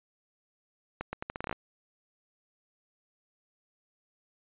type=accelerating click train; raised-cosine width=0.5 ms; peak=-19 dBFS; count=11; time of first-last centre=1.01-1.527 s; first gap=120 ms; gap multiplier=0.79; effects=resampled to 8000 Hz